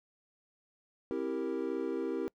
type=chord; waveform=triangle; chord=C dominant seventh; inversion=none; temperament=equal with one note detuned; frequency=265.6 / 329.6 / 392 / 466.2 Hz; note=C4 / E4 / G4 / Bb4; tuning=+26 / 0 / 0 / 0 cents; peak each=-37 / -35 / -35 / -36 dBFS; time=1.11-2.28 s; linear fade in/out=0 ms; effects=noise-tail reverb RT60 0.1 s tail -25 dB re dry